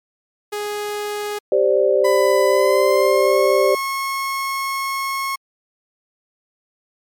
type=tone; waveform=sawtooth; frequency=415.3 Hz; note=G#4; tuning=in tune; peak=-19 dBFS; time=0.52-1.39 s; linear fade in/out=10 ms
type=chord; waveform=sine; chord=G suspended fourth; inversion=none; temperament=equal; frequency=392 / 523.3 / 587.3 Hz; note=G4 / C5 / D5; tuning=0 / 0 / 0 cents; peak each=-17 / -17 / -17 dBFS; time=1.52-3.75 s; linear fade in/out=2 ms
type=tone with pitch glide; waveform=30% pulse; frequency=999 to 1089.4 Hz; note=B5 to C#6; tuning=+20 to -30 cents; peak=-18 dBFS; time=2.04-5.36 s; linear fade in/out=10 ms; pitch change=+150 cents; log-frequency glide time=2.48-3.39 s
effects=MP3 96 kbps